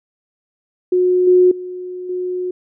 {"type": "tone with level steps", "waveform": "sine", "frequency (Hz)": 363.3, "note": "F#4", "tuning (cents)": -32, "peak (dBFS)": [-11, -7, -25, -19], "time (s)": [0.92, 2.51], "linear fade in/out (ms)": 5, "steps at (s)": [1.27, 1.51, 2.09], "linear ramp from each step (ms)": 5, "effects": []}